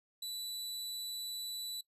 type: tone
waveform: sawtooth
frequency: 3963 Hz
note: B7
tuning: 5 cents sharp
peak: -36 dBFS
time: 0.22-1.81 s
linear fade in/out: 5 ms
effects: noise-tail reverb RT60 0.1 s tail -21 dB re dry + resampled to 32000 Hz